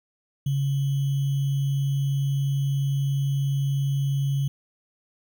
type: tone with sample-and-hold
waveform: sine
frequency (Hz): 138.5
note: C#3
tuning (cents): -1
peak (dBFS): -21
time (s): 0.46-4.48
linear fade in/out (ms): 5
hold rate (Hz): 3150
effects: none